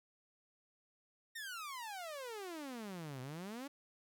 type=exponential two-way sweep; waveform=sawtooth; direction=down then up; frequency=1873 to 124.1 to 291.7 Hz; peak=-40 dBFS; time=1.35-3.68 s; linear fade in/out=10 ms; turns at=3.21 s; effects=none